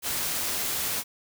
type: noise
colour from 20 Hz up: white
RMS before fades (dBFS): -29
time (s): 0.02-1.04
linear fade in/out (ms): 50
effects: none